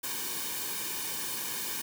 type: noise with comb filter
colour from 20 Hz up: white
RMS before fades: -35 dBFS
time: 0.03-1.82 s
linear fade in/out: 10 ms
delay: 1.5 ms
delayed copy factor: -0.8
effects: none